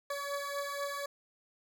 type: beating tone pair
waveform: 20% pulse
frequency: 565 / 569.1 Hz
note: C#5 / C#5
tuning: +33 / +45 cents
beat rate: 4.1 Hz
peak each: -32 / -35 dBFS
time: 0.1-1.06 s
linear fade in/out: 5 ms
effects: none